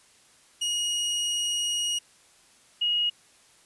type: tone pair in turn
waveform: sawtooth / sine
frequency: 2883 / 2883 Hz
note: F#7 / F#7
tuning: -46 / -46 cents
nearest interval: unison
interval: 0 cents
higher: neither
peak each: -22 dBFS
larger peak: neither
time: 0.61-1.99 / 2.81-3.1 s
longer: first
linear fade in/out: 10 ms
effects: white hiss -58 dBFS RMS until 3.65 s + resampled to 24000 Hz